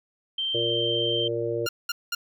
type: tone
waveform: sine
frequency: 3136 Hz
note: G7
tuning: in tune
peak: -25 dBFS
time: 0.38-1.28 s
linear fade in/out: 5 ms
type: harmonic tone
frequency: 116.54 Hz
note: A#2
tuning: in tune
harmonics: 1 / 3 / 4 / 5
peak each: -35 / -30 / -28 / -32 dBFS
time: 0.54-1.67 s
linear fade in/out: 10 ms
type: tone bursts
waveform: 15% pulse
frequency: 1401 Hz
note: F6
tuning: 5 cents sharp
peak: -19 dBFS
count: 3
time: 1.66-2.15 s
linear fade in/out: 5 ms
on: 30 ms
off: 200 ms
effects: none